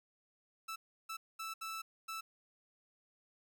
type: tone bursts at uneven times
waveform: sawtooth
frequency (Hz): 1318.5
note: E6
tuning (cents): 0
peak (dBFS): -37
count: 5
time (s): 0.68-0.76 / 1.09-1.17 / 1.39-1.54 / 1.61-1.82 / 2.08-2.21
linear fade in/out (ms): 10
effects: none